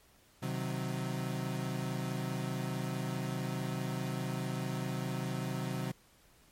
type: chord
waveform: 35% pulse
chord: C diminished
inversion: none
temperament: equal with one note detuned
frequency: 130.81 / 155.56 / 186.18 Hz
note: C3 / Eb3 / Gb3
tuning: 0 / 0 / +11 cents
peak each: -35 / -39 / -37 dBFS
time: 0.42-5.92 s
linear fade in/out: 10 ms
effects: pink hiss -64 dBFS RMS until 6.51 s + MP3 64 kbps